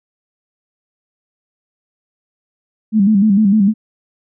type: tone with vibrato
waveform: sine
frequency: 206.5 Hz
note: G#3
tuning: 10 cents flat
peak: -8 dBFS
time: 2.92-3.74 s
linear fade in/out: 50 ms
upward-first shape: square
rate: 6.6 Hz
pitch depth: 89 cents each way
effects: none